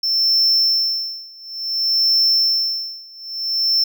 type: tone with tremolo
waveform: triangle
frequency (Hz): 5350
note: E8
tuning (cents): +25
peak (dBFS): -11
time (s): 0.03-3.84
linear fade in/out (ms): 5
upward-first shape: sine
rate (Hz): 0.57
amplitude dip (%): 95
effects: none